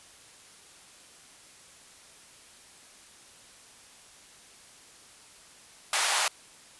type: high-pass noise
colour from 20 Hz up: pink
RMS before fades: -26 dBFS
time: 5.93-6.28 s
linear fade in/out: 2 ms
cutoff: 740 Hz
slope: 24 dB/octave
effects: white hiss -53 dBFS RMS until 6.79 s + resampled to 24000 Hz